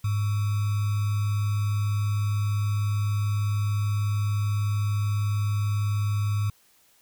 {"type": "tone with sample-and-hold", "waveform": "sine", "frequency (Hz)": 103.3, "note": "G#2", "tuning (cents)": -9, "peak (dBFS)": -22, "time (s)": [0.04, 6.5], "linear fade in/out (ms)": 5, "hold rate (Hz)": 1225, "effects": ["white hiss -61 dBFS RMS until 7.01 s"]}